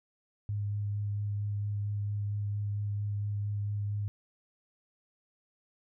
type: tone with vibrato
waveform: sine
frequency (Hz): 102.8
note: G#2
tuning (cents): -17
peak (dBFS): -30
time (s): 0.49-4.08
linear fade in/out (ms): 0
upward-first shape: sine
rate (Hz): 4.4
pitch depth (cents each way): 11
effects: none